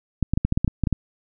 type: clicks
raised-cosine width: 5 ms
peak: -7 dBFS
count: 11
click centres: 0.227 / 0.336 / 0.375 / 0.45 / 0.524 / 0.575 / 0.646 / 0.678 / 0.837 / 0.872 / 0.927 s
effects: none